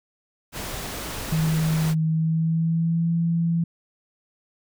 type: noise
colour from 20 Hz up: pink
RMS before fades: -32 dBFS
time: 0.52-1.95 s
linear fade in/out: 50 ms
type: tone with pitch glide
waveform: sine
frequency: 158.9 to 167.67 Hz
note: D#3 to E3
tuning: +37 to +30 cents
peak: -19 dBFS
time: 1.32-3.64 s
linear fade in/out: 5 ms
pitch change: +93 cents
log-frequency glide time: 2.02-3.11 s
effects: none